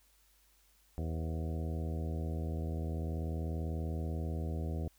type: harmonic tone with a mistuned harmonic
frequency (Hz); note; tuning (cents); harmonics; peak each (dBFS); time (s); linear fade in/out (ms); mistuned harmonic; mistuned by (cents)
80.4; E2; -43; 1 / 2 / 3 / 4 / 5 / 6 / 7 / 8 / 9; -35 / -41 / -45 / -47 / -49 / -51 / -52 / -53 / -54; 0.98-4.88; 0; 7; -69
effects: added 50 Hz sine -69 dBFS peak until 4.98 s + white hiss -69 dBFS RMS until 4.98 s